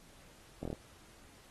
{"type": "slowing click train", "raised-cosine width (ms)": 2, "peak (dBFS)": -25, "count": 5, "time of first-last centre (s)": [0.63, 0.729], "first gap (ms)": 23, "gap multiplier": 1.05, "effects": ["pink hiss -60 dBFS RMS until 1.5 s", "AAC 32 kbps"]}